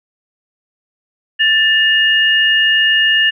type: tone pair together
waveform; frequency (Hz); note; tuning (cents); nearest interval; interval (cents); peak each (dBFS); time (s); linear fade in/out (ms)
sine; 1766.3 / 2849; A6 / F7; +6 / +34; minor sixth; 828; -12; 1.39-3.31; 20
effects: none